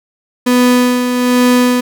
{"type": "tone with tremolo", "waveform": "35% pulse", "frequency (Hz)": 247.9, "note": "B3", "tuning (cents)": 7, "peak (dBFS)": -5, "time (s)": [0.46, 1.81], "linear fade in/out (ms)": 10, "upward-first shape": "sine", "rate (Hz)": 1.2, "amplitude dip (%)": 50, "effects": []}